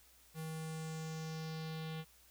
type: tone with low-pass filter sweep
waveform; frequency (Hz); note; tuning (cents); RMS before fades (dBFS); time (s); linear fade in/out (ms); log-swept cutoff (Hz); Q
square; 159.3; D#3; +41; -43; 0.34-2.05; 50; 12000 to 3300; 2.6
effects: added 60 Hz sine -70 dBFS peak until 2.3 s + white hiss -65 dBFS RMS until 2.3 s